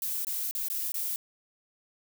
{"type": "noise with dropouts", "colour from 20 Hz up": "violet", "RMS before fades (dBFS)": -32, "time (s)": [0.02, 1.16], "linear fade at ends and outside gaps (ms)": 1, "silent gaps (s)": [[0.248, 0.269], [0.511, 0.55], [0.684, 0.7], [0.92, 0.942]], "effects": []}